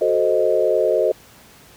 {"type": "chord", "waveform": "sine", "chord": "F# diminished seventh", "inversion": "none", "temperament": "equal", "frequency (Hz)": [370, 440, 523.3, 622.3], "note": ["F#4", "A4", "C5", "Eb5"], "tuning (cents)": [0, 0, 0, 0], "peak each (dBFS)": [-22, -20, -20, -19], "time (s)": [0.01, 1.12], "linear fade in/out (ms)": 5, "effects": ["pink hiss -47 dBFS RMS until 1.76 s", "high-pass 60 Hz 12 dB/octave"]}